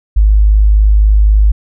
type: tone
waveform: sine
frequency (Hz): 51.91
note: G#1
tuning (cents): 0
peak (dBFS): -4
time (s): 0.16-1.52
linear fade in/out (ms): 10
effects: none